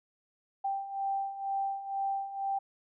sine beating tone pair, 784 / 786.1 Hz, G5 / G5, 0 / +5 cents, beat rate 2.1 Hz, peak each -37 / -32 dBFS, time 0.64-2.59 s, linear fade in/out 10 ms, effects none

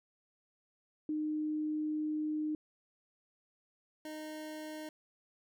sine / 25% pulse tone pair in turn, 306 / 308.8 Hz, D#4 / D#4, -29 / -13 cents, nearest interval unison, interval 16 cents, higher second, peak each -32 / -38 dBFS, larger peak first, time 1.09-2.55 / 4.05-4.89 s, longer first, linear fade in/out 2 ms, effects none

